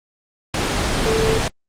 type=tone in noise; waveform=sine; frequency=443.6 Hz; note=A4; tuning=14 cents sharp; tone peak=-17 dBFS; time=1.06-1.38 s; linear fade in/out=2 ms; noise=pink; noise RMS=-19 dBFS; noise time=0.54-1.48 s; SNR=-1 dB; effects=low-pass 7000 Hz 12 dB/octave + Opus 24 kbps